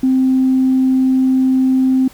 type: tone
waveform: sine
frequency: 260.9 Hz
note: C4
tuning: 5 cents flat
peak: -9 dBFS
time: 0.03-2.08 s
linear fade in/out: 5 ms
effects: tanh soft clip ceiling -5 dBFS + pink hiss -43 dBFS RMS until 2.13 s